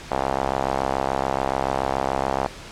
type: tone with band-pass filter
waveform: sawtooth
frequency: 67 Hz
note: C2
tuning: 42 cents sharp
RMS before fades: -24 dBFS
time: 0.11-2.47 s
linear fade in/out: 5 ms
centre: 780 Hz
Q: 2.3
effects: pink hiss -39 dBFS RMS until 2.71 s + low-pass 7000 Hz 12 dB/octave